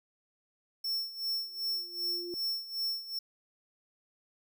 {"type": "tone with tremolo", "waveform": "square", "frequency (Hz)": 5400, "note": "E8", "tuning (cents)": 41, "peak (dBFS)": -30, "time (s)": [0.84, 3.19], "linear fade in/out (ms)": 5, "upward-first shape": "sine", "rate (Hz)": 2.6, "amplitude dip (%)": 80}
{"type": "tone with exponential growth", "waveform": "sine", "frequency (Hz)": 350, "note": "F4", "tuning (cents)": 4, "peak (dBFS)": -35, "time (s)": [1.42, 2.34], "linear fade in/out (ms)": 0, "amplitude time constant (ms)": 200}
{"effects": []}